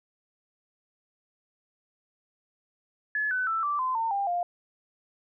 sine tone with pitch steps, 1710 / 1505.9 / 1326.2 / 1168 / 1028.6 / 905.8 / 797.7 / 702.5 Hz, A6 / F#6 / E6 / D6 / C6 / A#5 / G5 / F5, -50 / +30 / +10 / -10 / -30 / -50 / +30 / +10 cents, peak -25 dBFS, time 3.15-4.43 s, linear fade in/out 2 ms, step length 160 ms, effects none

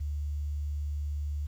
sine tone with quantisation, 73.3 Hz, D2, 3 cents flat, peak -30 dBFS, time 0-1.47 s, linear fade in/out 10 ms, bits 10, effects none

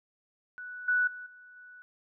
sine tone with level steps, 1480 Hz, F#6, in tune, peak -39 / -23 / -40 / -50 / -48 dBFS, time 0.58-1.82 s, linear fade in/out 0 ms, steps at 0.88 / 1.07 / 1.26 / 1.56 s, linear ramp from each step 5 ms, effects none

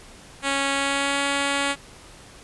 5% pulse tone with pitch glide, 276.5 to 280.4 Hz, C#4 to C#4, -4 to +20 cents, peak -10 dBFS, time 0.42-1.76 s, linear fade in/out 50 ms, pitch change +24 cents, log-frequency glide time 0.73-1.2 s, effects pink hiss -46 dBFS RMS until 2.43 s + resampled to 24000 Hz

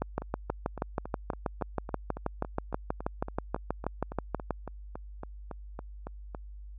two click trains, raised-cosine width 1 ms, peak -15 / -24 dBFS, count 29 / 23, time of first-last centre 0.02-4.507 / 0.22-6.348 s, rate 6.24 / 3.59 Hz, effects added 50 Hz sine -42 dBFS peak until 6.78 s

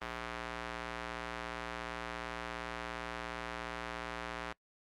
square tone with band-pass filter, 58.6 Hz, A#1, 10 cents sharp, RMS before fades -42 dBFS, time 0.01-4.53 s, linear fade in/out 10 ms, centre 1600 Hz, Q 0.86, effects noise-tail reverb RT60 0.1 s tail -23 dB re dry + Opus 32 kbps

